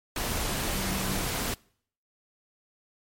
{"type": "tone in noise", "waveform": "sine", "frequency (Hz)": 191.1, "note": "G3", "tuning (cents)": -44, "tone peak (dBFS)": -34, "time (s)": [0.75, 1.2], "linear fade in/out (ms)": 2, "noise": "pink", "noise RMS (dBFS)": -30, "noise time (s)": [0.16, 1.54], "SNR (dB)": -7, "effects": ["noise-tail reverb RT60 0.6 s tail -25 dB re dry", "MP3 64 kbps"]}